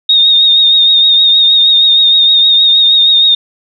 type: tone with vibrato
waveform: sine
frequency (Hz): 3702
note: A#7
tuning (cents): -13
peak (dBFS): -4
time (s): 0.09-3.35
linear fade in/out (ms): 5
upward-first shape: triangle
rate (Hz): 6.4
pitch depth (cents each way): 42
effects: none